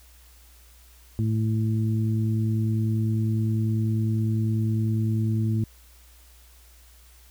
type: harmonic tone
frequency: 110 Hz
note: A2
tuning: in tune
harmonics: 1 / 2 / 3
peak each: -22 / -28 / -34 dBFS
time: 1.19-5.64 s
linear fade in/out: 0 ms
effects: added 60 Hz sine -51 dBFS peak until 7.3 s + white hiss -56 dBFS RMS until 7.3 s